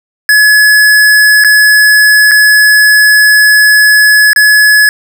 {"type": "tone with dropouts", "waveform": "square", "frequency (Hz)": 1700, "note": "G#6", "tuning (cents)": 40, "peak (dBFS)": -3, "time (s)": [0.29, 4.89], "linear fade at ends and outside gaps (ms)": 1, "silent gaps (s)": [[1.439, 1.446], [2.312, 2.316], [4.332, 4.361]], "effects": []}